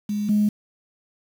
sine tone pair in turn, 207.7 / 209.1 Hz, G#3 / G#3, 0 / +12 cents, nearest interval unison, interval 12 cents, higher second, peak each -22 / -15 dBFS, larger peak second, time 0.09-0.29 / 0.29-0.49 s, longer neither, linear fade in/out 5 ms, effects tanh soft clip ceiling -11 dBFS + 7-bit

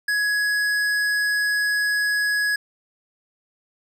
sine tone with tanh clipping, 1675 Hz, G#6, 14 cents sharp, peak -21 dBFS, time 0.08-2.56 s, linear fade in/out 5 ms, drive 15 dB, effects none

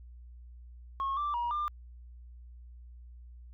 sine tone with pitch steps, 1089 / 1174 / 954 / 1196 Hz, C#6 / D6 / A#5 / D6, -31 / -1 / +40 / +31 cents, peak -28 dBFS, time 1-1.68 s, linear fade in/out 0 ms, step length 170 ms, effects tanh soft clip ceiling -27 dBFS + added 60 Hz sine -47 dBFS peak until 3.53 s

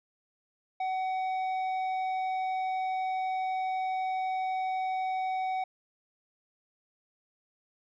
sine tone with tanh clipping, 752 Hz, F#5, 28 cents sharp, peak -30 dBFS, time 0.8-5.64 s, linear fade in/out 5 ms, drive 8 dB, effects none

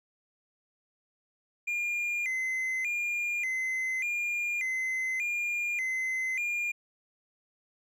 triangle tone with vibrato, 2225 Hz, C#7, 6 cents sharp, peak -27 dBFS, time 1.67-6.72 s, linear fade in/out 10 ms, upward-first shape square, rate 0.85 Hz, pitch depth 140 cents each way, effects none

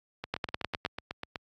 two click trains, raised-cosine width 0.3 ms, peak -13 / -19 dBFS, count 6 / 10, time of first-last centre 0.34-0.85 / 0.24-1.358 s, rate 9.8 / 8.05 Hz, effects high-pass 60 Hz 12 dB/octave + AAC 48 kbps

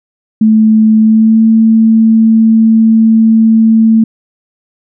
sine tone with pitch glide, 218.4 to 223.1 Hz, A3 to A3, -13 to +24 cents, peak -3 dBFS, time 0.41-4.04 s, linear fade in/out 5 ms, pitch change +37 cents, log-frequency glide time 0.99-1.43 s, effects none

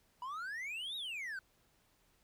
triangle exponential two-way sweep, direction up then down, 966 to 3856 to 1475 Hz, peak -38 dBFS, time 0.22-1.39 s, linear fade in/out 2 ms, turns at 0.96 s, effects pink hiss -72 dBFS RMS until 2.23 s

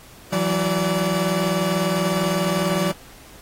30% pulse tone cluster, 167.5 / 187.5 / 579 Hz, E3 / F#3 / D5, +28 / +23 / -25 cents, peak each -21 dBFS, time 0.32-2.92 s, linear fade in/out 10 ms, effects pink hiss -46 dBFS RMS until 3.41 s + AAC 48 kbps

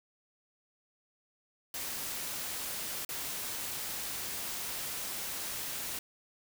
white noise with dropouts, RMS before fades -38 dBFS, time 1.74-5.99 s, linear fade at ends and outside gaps 2 ms, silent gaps 3.049-3.09 s, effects none

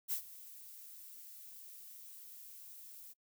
violet noise with ADSR envelope, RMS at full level -35 dBFS, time 0.08-3.14 s, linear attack 41 ms, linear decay 93 ms, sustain -18 dB, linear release 27 ms, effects noise-tail reverb RT60 0.1 s tail -25 dB re dry

